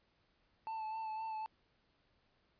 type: tone with vibrato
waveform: triangle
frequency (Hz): 880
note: A5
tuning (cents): 0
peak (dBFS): -37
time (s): 0.67-1.46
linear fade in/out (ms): 0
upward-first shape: sine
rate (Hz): 3.9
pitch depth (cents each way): 25
effects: pink hiss -75 dBFS RMS until 2.59 s + resampled to 11025 Hz